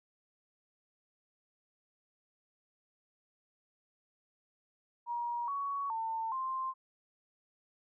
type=tone with pitch steps; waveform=sine; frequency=951 / 1120 / 898 / 1049 Hz; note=A#5 / C#6 / A5 / C6; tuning=+34 / +18 / +35 / +4 cents; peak=-33 dBFS; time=5.06-6.74 s; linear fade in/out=50 ms; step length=420 ms; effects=none